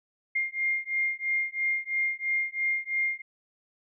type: beating tone pair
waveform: sine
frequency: 2116 / 2119 Hz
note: C7 / C7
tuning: +19 / +21 cents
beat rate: 3 Hz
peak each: -29 dBFS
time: 0.35-3.22 s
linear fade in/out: 10 ms
effects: none